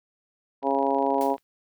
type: harmonic tone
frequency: 137.4 Hz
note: C#3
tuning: 15 cents flat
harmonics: 2 / 3 / 4 / 5 / 6 / 7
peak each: -28 / -28 / -28 / -28 / -28 / -28 dBFS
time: 0.62-1.37 s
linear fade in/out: 50 ms
type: click train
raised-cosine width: 0.3 ms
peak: -33 dBFS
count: 20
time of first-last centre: 0.63-1.381 s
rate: 25.3 Hz
type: noise with exponential decay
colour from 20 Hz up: white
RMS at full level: -38 dBFS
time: 1.21-1.43 s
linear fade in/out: 0 ms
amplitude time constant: 46 ms
effects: none